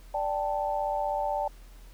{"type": "chord", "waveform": "sine", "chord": "D suspended fourth", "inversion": "none", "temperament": "equal", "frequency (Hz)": [587.3, 784, 880], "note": ["D5", "G5", "A5"], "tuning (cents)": [0, 0, 0], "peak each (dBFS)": -31, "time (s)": [0.14, 1.48], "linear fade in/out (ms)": 5, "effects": ["added 41 Hz sine -46 dBFS peak until 1.93 s", "pink hiss -58 dBFS RMS until 1.93 s"]}